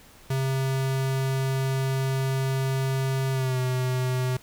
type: tone with pitch glide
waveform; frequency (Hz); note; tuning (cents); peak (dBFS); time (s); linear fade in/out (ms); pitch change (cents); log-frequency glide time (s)
square; 133.5 to 127.69; C3 to C3; +35 to -42; -24; 0.3-4.37; 5; -77; 3.32-3.59
effects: pink hiss -52 dBFS RMS until 4.42 s